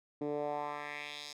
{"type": "tone with band-pass filter sweep", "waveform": "10% pulse", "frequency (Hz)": 146.83, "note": "D3", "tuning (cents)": 0, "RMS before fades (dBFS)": -39, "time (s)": [0.21, 1.33], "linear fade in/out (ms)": 5, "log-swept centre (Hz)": [330, 5300], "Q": 2.2, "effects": []}